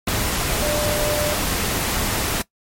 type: tone in noise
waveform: sine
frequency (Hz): 596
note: D5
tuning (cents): +25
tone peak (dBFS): -22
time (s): 0.62-1.34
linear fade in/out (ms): 5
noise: pink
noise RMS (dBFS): -22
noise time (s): 0.07-2.42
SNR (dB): -3
effects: noise-tail reverb RT60 0.1 s tail -19 dB re dry + MP3 64 kbps